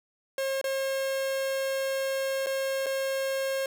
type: tone with dropouts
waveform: 45% pulse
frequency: 538 Hz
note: C5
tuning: 48 cents sharp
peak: -27 dBFS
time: 0.38-3.66 s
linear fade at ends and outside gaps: 2 ms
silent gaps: 0.614-0.641 / 2.462-2.468 / 2.861-2.865 s
effects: none